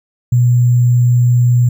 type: tone with sample-and-hold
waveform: sine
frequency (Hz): 122.3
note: B2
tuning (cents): -16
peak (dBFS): -7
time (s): 0.32-1.69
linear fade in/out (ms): 5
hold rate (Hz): 7350
effects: none